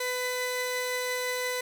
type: tone pair together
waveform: sawtooth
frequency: 499.8 / 2005 Hz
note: B4 / B6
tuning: +21 / +26 cents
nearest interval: 2 octaves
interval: 2405 cents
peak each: -27 / -29 dBFS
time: 0-1.61 s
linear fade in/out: 5 ms
effects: 9-bit